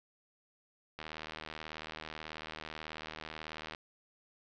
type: click train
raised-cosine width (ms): 0.3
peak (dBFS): -26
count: 217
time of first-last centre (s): 0.99-3.749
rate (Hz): 78.3
effects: resampled to 16000 Hz + 9-bit